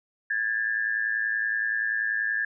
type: tone pair together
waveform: sine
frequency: 1644 / 1754.5 Hz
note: G#6 / A6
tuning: -18 / -5 cents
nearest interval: minor second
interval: 113 cents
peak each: -27 dBFS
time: 0.3-2.45 s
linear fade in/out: 5 ms
effects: none